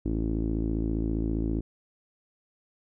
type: tone with low-pass filter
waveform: sawtooth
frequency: 55 Hz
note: A1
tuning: in tune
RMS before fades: -28 dBFS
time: 0.05-1.61 s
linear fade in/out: 10 ms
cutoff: 310 Hz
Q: 4.8
effects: none